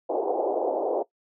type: band-pass noise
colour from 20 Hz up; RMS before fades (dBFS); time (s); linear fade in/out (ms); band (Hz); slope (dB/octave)
pink; -26; 0.09-1.03; 10; 350 to 800; 48
effects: noise-tail reverb RT60 0.1 s tail -18 dB re dry